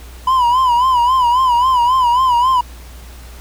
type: tone with vibrato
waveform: triangle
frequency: 997 Hz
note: B5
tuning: 16 cents sharp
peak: -8 dBFS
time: 0.27-2.61 s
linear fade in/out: 5 ms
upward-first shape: sine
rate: 3.7 Hz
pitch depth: 94 cents each way
effects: added 60 Hz sine -33 dBFS peak until 3.4 s + pink hiss -41 dBFS RMS until 3.4 s